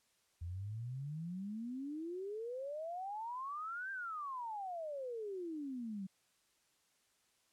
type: exponential two-way sweep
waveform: sine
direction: up then down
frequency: 82.41 to 1601 to 185.4 Hz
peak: -40 dBFS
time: 0.41-6.07 s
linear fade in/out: 10 ms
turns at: 3.91 s
effects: white hiss -75 dBFS RMS until 7.52 s + low-pass 10000 Hz 12 dB/octave